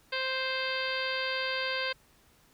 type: harmonic tone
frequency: 523.3 Hz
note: C5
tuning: in tune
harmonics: 1 / 2 / 3 / 4 / 5 / 6 / 7 / 8 / 9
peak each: -36 / -39 / -35 / -38 / -38 / -40 / -41 / -43 / -40 dBFS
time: 0.12-1.93 s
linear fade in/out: 10 ms
effects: pink hiss -63 dBFS RMS until 2.53 s